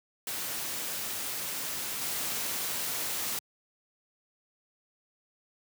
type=noise with level steps; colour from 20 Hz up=white; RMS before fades=-35 / -33 dBFS; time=0.27-3.39 s; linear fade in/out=2 ms; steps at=2.01 s; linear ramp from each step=10 ms; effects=high-pass 100 Hz 12 dB/octave